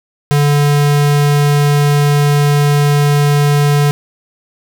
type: tone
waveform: square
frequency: 145.2 Hz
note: D3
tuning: 19 cents flat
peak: -9 dBFS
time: 0.31-3.91 s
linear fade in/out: 0 ms
effects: none